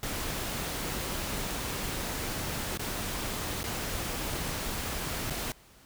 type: noise with dropouts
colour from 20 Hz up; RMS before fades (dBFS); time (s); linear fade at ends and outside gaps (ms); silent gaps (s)
pink; -34; 0.03-5.52; 1; 2.774-2.794 / 3.631-3.64 / 5.3-5.306
effects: pink hiss -57 dBFS RMS until 5.85 s